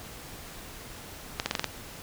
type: clicks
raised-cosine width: 0.2 ms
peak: -9 dBFS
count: 6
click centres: 1.399 / 1.46 / 1.511 / 1.552 / 1.595 / 1.643 s
effects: pink hiss -44 dBFS RMS until 2.02 s